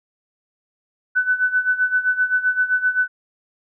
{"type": "tone with tremolo", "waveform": "sine", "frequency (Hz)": 1500, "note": "F#6", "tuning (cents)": 23, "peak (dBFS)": -13, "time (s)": [1.15, 3.08], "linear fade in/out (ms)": 20, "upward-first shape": "sine", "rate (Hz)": 7.7, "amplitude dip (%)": 80, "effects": []}